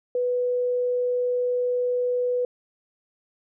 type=tone; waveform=sine; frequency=493.9 Hz; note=B4; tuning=in tune; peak=-21 dBFS; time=0.15-2.45 s; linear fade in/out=2 ms; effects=none